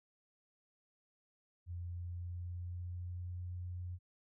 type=tone with pitch glide; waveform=sine; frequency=87.31 to 89.25 Hz; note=F2 to F2; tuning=0 to +38 cents; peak=-40 dBFS; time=1.66-3.99 s; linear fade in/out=50 ms; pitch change=+38 cents; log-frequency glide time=1.84-3.45 s; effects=none